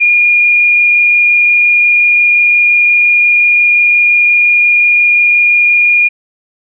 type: tone with frequency modulation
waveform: sine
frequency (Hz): 2425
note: D#7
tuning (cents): -45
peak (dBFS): -5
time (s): 0-6.09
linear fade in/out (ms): 20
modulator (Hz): 25.7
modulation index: 0.75
effects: none